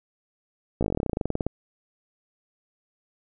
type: slowing click train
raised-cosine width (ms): 2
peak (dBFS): -12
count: 21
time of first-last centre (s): 0.81-1.466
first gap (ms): 16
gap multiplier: 1.07
effects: none